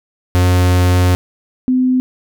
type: tone pair in turn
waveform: 45% pulse / sine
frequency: 90.2 / 255.1 Hz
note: F#2 / C4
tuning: -44 / -44 cents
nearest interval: octave + tritone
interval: 1800 cents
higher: second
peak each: -9 / -10 dBFS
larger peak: first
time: 0.35-1.15 / 1.68-2 s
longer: first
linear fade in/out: 0 ms
effects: none